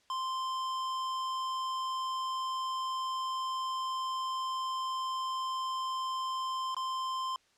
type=tone with dropouts; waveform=square; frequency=1043 Hz; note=C6; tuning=6 cents flat; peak=-33 dBFS; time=0.1-7.36 s; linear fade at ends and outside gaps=1 ms; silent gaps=6.746-6.766 s; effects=white hiss -68 dBFS RMS until 7.57 s + low-pass 6000 Hz 12 dB/octave